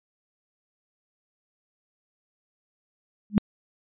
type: tone with exponential growth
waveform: sine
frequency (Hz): 207.5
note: G#3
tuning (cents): -1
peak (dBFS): -11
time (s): 3.3-3.38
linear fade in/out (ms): 0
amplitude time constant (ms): 16
effects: resampled to 8000 Hz